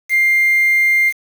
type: tone with quantisation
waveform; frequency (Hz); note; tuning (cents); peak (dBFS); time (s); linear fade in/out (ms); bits
sine; 2100; C7; +6; -10; 0.09-1.13; 50; 5
effects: none